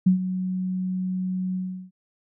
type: tone with ADSR envelope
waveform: sine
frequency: 185 Hz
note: F#3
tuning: in tune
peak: -12 dBFS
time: 0.06-1.91 s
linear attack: 10 ms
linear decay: 110 ms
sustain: -12 dB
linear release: 360 ms
effects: none